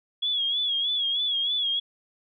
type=tone with vibrato; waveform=sine; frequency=3351 Hz; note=G#7; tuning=15 cents sharp; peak=-23 dBFS; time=0.22-1.8 s; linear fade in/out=10 ms; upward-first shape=sine; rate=3.2 Hz; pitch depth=70 cents each way; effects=none